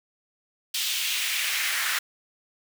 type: noise with high-pass filter sweep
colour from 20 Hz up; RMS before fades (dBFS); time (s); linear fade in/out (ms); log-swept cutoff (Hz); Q
pink; -27; 0.74-1.99; 5; 3400 to 1600; 2.1
effects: none